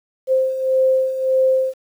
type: beating tone pair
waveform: sine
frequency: 522 / 523.7 Hz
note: C5 / C5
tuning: -4 / +1 cents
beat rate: 1.7 Hz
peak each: -21 / -15 dBFS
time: 0.27-1.74 s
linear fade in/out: 50 ms
effects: 8-bit